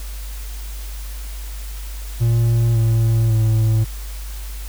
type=tone with pitch steps; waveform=triangle; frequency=116.3 / 113.45 / 110.66 Hz; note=A#2 / A#2 / A2; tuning=-4 / -47 / +10 cents; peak=-11 dBFS; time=2.2-3.85 s; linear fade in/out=20 ms; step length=550 ms; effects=added 50 Hz sine -27 dBFS peak until 4.68 s + white hiss -39 dBFS RMS until 4.68 s